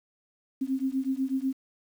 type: beating tone pair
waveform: sine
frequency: 261.6 / 269.7 Hz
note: C4 / C#4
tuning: 0 / -47 cents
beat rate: 8.1 Hz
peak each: -29 dBFS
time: 0.61-1.53 s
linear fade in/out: 10 ms
effects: 9-bit